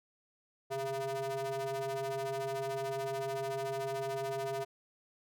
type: ring-modulated tone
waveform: square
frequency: 137.2 Hz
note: C#3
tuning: 17 cents flat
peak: -32 dBFS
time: 0.7-4.65 s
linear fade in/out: 20 ms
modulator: 542 Hz
effects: none